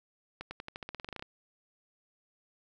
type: accelerating click train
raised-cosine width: 0.3 ms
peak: -24 dBFS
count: 15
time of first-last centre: 0.41-1.224 s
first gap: 100 ms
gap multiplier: 0.91
effects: none